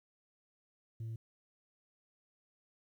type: tone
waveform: sine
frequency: 112.9 Hz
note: A2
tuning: 45 cents sharp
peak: -36 dBFS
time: 1-1.16 s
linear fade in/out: 5 ms
effects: tanh soft clip ceiling -38 dBFS + 12-bit